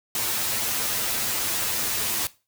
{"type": "noise with comb filter", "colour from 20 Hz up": "white", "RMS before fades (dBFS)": -26, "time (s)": [0.15, 2.27], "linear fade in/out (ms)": 2, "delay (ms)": 9, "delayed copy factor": 0.75, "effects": ["noise-tail reverb RT60 0.3 s tail -19 dB re dry"]}